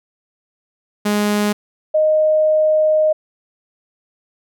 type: tone pair in turn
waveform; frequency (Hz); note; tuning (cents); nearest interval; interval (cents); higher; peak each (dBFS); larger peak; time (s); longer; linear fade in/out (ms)
sawtooth / sine; 207.7 / 619.7; G#3 / D#5; 0 / -7; octave + perfect fifth; 1893; second; -11; neither; 1.05-1.53 / 1.94-3.13; second; 10
effects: none